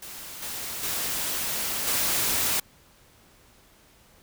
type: noise with level steps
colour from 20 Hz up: white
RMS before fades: -40 / -34 / -29 / -25 dBFS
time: 0.02-2.6 s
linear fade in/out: 5 ms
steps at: 0.42 / 0.83 / 1.87 s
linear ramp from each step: 5 ms
effects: pink hiss -57 dBFS RMS until 4.22 s